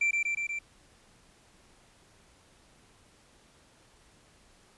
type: tone with echo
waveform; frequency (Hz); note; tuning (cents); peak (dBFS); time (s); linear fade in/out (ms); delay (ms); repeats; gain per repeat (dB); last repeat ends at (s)
triangle; 2349; D7; 0; -22; 0.01-0.11; 5; 120; 4; -2; 0.59
effects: pink hiss -61 dBFS RMS until 4.77 s + resampled to 24000 Hz